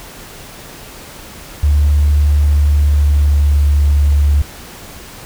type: tone with pitch glide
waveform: sine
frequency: 73.4 to 72.52 Hz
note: D2 to D2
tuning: 0 to -21 cents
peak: -7 dBFS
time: 1.63-4.42 s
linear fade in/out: 5 ms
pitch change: -21 cents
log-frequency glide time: 2.52-3.57 s
effects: tanh soft clip ceiling -3 dBFS + pink hiss -34 dBFS RMS until 5.25 s